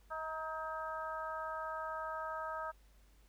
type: harmonic tone with a mistuned harmonic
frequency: 317.6 Hz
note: D#4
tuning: 36 cents sharp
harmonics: 2 / 3 / 4 / 5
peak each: -44 / -44 / -42 / -47 dBFS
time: 0.1-2.72 s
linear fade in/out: 20 ms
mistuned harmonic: 3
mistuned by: -27 cents
effects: added 50 Hz sine -62 dBFS peak until 3.28 s + pink hiss -71 dBFS RMS until 3.28 s